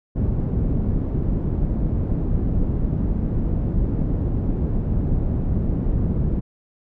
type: low-pass noise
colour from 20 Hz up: pink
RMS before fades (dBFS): -21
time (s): 0.15-6.41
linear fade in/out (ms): 20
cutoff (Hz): 250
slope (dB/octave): 12
effects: none